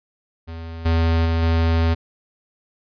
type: tone with level steps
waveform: square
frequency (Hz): 82.4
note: E2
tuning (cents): 0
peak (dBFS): -31 / -16 / -18 / -16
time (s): 0.47-1.95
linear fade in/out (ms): 20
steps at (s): 0.85 / 1.25 / 1.42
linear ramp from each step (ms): 10
effects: resampled to 11025 Hz